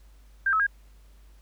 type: tone with pitch steps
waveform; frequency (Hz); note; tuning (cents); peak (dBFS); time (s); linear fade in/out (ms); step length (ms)
sine; 1586 / 1294 / 1625; G6 / E6 / G#6; +20 / -32 / -38; -20; 0.46-0.667; 5; 69
effects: added 50 Hz sine -50 dBFS peak until 1.41 s + pink hiss -64 dBFS RMS until 1.41 s